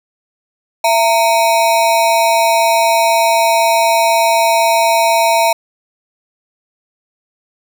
square ring-modulated tone, 794 Hz, G5, 22 cents sharp, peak -7 dBFS, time 0.84-5.53 s, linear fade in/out 5 ms, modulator 125 Hz, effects none

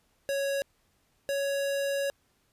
square tone pair in turn, 554.4 / 557.1 Hz, C#5 / C#5, 0 / +9 cents, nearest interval unison, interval 9 cents, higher second, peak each -28 dBFS, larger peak neither, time 0.29-0.62 / 1.29-2.1 s, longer second, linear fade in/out 0 ms, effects pink hiss -70 dBFS RMS until 2.52 s + resampled to 32000 Hz

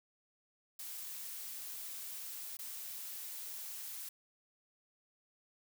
blue noise with dropouts, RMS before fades -45 dBFS, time 0.79-4.09 s, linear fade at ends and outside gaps 5 ms, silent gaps 2.57-2.589 s, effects none

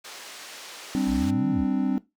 white band-pass noise, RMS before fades -42 dBFS, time 0.04-1.31 s, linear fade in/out 10 ms, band 340 to 5800 Hz, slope 12 dB/octave
triangle chord, G suspended fourth, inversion none, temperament equal with one note detuned, 196 / 261.6 / 295.5 Hz, G3 / C4 / D4, 0 / 0 / +11 cents, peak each -26 / -22 / -26 dBFS, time 0.95-1.98 s, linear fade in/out 0 ms
sine exponential two-way sweep, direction up then down, 49 to 170 to 49 Hz, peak -29 dBFS, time 1.06-1.66 s, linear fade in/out 50 ms, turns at 1.5 s
effects noise-tail reverb RT60 0.2 s tail -18 dB re dry

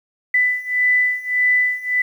sine beating tone pair, 1992 / 1993.7 Hz, B6 / B6, +14 / +16 cents, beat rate 1.7 Hz, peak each -19 / -17 dBFS, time 0.34-2.02 s, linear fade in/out 5 ms, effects 8-bit

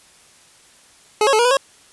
25% pulse tone with pitch steps, 425.5 / 548 / 433.1 / 477 / 497.4 / 546 Hz, G#4 / C#5 / A4 / A#4 / B4 / C#5, +42 / -20 / -27 / +40 / +12 / -26 cents, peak -9 dBFS, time 1.21-1.57 s, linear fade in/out 2 ms, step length 60 ms, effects white hiss -50 dBFS RMS until 1.92 s + resampled to 24000 Hz

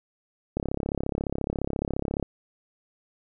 click train, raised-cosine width 2 ms, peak -14 dBFS, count 58, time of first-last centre 0.57-2.227 s, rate 34.4 Hz, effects none

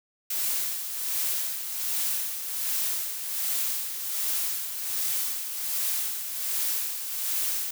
blue noise with tremolo, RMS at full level -27 dBFS, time 0.3-7.71 s, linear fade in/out 5 ms, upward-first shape sine, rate 1.3 Hz, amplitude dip 55%, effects none

